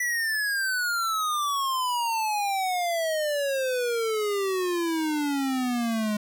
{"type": "exponential sweep", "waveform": "square", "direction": "down", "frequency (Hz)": [1975.5, 207.7], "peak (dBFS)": -25, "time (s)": [0, 6.17], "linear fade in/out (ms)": 5, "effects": []}